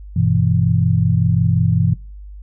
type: chord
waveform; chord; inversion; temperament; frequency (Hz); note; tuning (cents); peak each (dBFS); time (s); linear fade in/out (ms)
sine; E minor; first; equal; 98 / 123.47 / 164.81; G2 / B2 / E3; 0 / 0 / 0; -17; 0.16-1.94; 5
effects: noise-tail reverb RT60 0.3 s tail -19 dB re dry + added 50 Hz sine -32 dBFS peak until 2.42 s